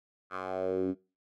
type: tone with band-pass filter sweep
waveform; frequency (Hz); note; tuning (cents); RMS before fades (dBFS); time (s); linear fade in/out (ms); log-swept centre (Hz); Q
10% pulse; 93.6; F#2; +20; -32; 0.3-0.95; 50; 1300 to 260; 3.6
effects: noise-tail reverb RT60 0.3 s tail -21 dB re dry